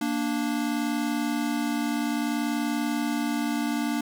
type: tone pair together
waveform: square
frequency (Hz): 233.1 / 293.7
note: A#3 / D4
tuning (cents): 0 / 0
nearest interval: major third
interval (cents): 400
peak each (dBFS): -29 / -28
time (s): 0.01-4.01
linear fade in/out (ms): 5
effects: none